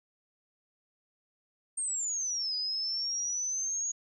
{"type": "exponential two-way sweep", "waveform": "sine", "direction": "down then up", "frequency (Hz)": [8710, 4934, 6710], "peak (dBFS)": -30, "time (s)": [1.77, 3.92], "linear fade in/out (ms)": 10, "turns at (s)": 2.55, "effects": []}